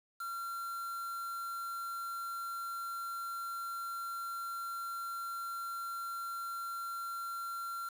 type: tone with quantisation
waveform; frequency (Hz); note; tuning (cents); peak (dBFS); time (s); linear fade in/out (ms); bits
triangle; 1370; F6; -34; -36; 0.2-7.89; 5; 8
effects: none